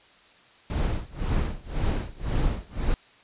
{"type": "noise with tremolo", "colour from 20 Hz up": "brown", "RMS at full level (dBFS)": -23, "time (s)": [0.7, 2.94], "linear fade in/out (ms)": 0, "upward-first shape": "sine", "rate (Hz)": 1.9, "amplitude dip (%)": 95, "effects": ["white hiss -55 dBFS RMS until 3.23 s", "resampled to 8000 Hz"]}